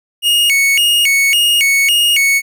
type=tone with vibrato; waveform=45% pulse; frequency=2516 Hz; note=D#7; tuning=19 cents sharp; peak=-9 dBFS; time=0.22-2.42 s; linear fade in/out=50 ms; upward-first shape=square; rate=1.8 Hz; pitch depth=220 cents each way; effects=none